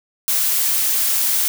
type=noise; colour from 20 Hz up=blue; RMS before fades=-18 dBFS; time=0.28-1.48 s; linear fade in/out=0 ms; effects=none